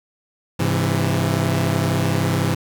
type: tone cluster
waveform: sawtooth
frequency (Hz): 102 / 132.7 / 166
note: G#2 / C3 / E3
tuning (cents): -31 / +25 / +12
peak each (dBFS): -18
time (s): 0.59-2.55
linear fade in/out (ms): 10
effects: 8-bit